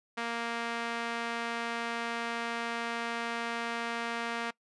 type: tone with band-pass filter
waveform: sawtooth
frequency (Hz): 233.1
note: A#3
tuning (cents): 0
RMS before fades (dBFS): -35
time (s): 0.17-4.51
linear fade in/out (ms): 10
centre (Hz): 1700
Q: 0.78
effects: noise-tail reverb RT60 0.1 s tail -22 dB re dry + resampled to 24000 Hz

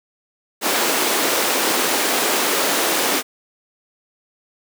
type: high-pass noise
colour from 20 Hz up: pink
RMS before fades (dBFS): -19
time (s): 0.61-3.23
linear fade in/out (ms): 50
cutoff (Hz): 280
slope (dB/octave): 24
effects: none

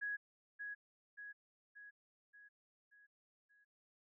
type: tone with echo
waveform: sine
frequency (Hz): 1667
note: G#6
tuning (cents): +6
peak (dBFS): -38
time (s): 0.01-0.17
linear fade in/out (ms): 20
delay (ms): 580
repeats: 6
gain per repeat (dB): -5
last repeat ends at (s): 3.65
effects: none

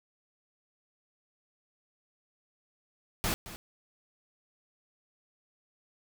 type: noise with echo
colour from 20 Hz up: pink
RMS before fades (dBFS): -30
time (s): 3.24-3.34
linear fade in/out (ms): 0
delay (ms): 220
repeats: 1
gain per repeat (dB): -14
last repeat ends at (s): 3.56
effects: none

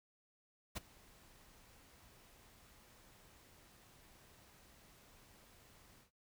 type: noise with ADSR envelope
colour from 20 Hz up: pink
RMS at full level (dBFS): -41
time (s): 0.75-6.11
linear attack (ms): 20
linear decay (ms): 17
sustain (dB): -23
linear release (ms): 120
effects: noise-tail reverb RT60 0.1 s tail -17 dB re dry

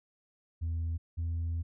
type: tone pair in turn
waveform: sine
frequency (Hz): 82.5 / 83.36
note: E2 / E2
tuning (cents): +2 / +20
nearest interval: unison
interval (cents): 18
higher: second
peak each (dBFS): -28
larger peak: neither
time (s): 0.61-0.98 / 1.17-1.63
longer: second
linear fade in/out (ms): 20
effects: tanh soft clip ceiling -29 dBFS

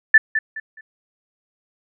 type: tone with echo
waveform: sine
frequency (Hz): 1760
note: A6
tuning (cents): 0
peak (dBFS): -5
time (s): 0.14-0.18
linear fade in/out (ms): 5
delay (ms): 210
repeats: 3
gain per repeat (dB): -11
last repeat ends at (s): 0.81
effects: none

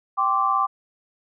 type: chord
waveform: sine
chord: G suspended fourth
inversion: none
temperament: equal with one note detuned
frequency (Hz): 784 / 1046.5 / 1164.5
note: G5 / C6 / D6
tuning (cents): 0 / 0 / -15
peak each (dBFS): -25 / -24 / -20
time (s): 0.17-0.67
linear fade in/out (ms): 20
effects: none

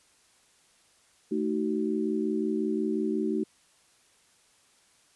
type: chord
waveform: sine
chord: D# diminished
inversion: second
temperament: equal with one note detuned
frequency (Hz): 220 / 311.1 / 376.7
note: A3 / D#4 / F#4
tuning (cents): 0 / 0 / +31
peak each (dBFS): -30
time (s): 1.31-3.44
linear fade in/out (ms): 10
effects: white hiss -63 dBFS RMS until 5.15 s + resampled to 24000 Hz

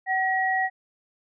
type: tone pair together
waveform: sine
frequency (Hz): 757 / 1907.5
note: F#5 / A#6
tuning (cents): +39 / +39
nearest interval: octave + major third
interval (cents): 1600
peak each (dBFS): -24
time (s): 0.06-0.7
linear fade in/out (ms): 50
effects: none

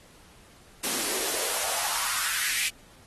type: noise with high-pass filter sweep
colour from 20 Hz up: white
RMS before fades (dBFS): -28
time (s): 0.83-2.69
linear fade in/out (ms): 10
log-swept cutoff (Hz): 220 to 2400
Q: 3
effects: pink hiss -55 dBFS RMS until 3.06 s + AAC 32 kbps

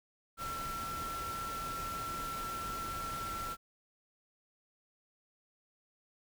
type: tone in noise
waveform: sine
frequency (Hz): 1348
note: E6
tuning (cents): +38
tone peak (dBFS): -38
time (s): 0.37-3.57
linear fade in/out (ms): 50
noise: pink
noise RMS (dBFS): -44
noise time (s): 0.37-3.57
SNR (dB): +3
effects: none

